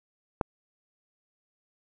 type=click; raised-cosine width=1 ms; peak=-11 dBFS; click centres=0.412 s; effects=none